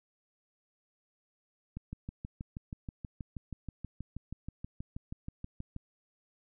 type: click train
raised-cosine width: 5 ms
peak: -27 dBFS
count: 26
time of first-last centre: 1.77-5.764 s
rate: 6.26 Hz
effects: none